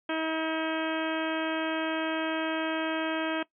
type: harmonic tone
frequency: 319.5 Hz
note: D#4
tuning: 46 cents sharp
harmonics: 1 / 2 / 3 / 4 / 5 / 6 / 7 / 8 / 9 / 10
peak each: -31 / -34 / -37 / -39 / -37 / -44 / -43 / -41 / -46 / -40 dBFS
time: 0.09-3.43 s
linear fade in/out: 5 ms
effects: noise-tail reverb RT60 0.1 s tail -19 dB re dry